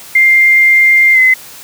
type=tone with pitch glide; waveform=sine; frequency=2103 to 2043 Hz; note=C7 to C7; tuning=+8 to -42 cents; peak=-4 dBFS; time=0.15-1.34 s; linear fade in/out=5 ms; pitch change=-50 cents; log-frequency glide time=1.13-1.19 s; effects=white hiss -33 dBFS RMS until 1.63 s + high-pass 80 Hz 12 dB/octave